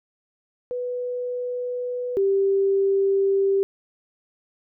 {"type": "tone pair in turn", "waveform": "sine", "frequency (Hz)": [493.9, 392], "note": ["B4", "G4"], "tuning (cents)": [0, 0], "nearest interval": "major third", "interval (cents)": 400, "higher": "first", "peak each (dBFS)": [-25, -17], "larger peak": "second", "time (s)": [[0.71, 2.17], [2.17, 3.63]], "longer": "neither", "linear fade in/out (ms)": 0, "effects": []}